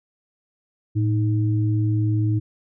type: tone pair together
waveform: sine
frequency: 110.3 / 312.5 Hz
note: A2 / D#4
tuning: +5 / +8 cents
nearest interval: octave + tritone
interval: 1803 cents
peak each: -18 / -26 dBFS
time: 0.95-2.4 s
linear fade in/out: 20 ms
effects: none